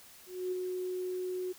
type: tone with ADSR envelope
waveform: sine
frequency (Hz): 366.3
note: F#4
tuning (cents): -17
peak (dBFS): -30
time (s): 0.26-1.53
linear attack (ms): 260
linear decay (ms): 15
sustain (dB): -3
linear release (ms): 16
effects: white hiss -55 dBFS RMS until 1.58 s